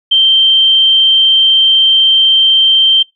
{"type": "tone", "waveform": "sine", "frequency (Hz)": 3136, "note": "G7", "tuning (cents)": 0, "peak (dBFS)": -5, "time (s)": [0.11, 3.03], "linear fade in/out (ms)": 10, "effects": ["noise-tail reverb RT60 0.2 s tail -24 dB re dry"]}